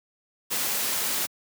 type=noise; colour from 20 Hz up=white; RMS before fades=-27 dBFS; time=0.5-1.27 s; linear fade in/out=20 ms; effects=high-pass 150 Hz 12 dB/octave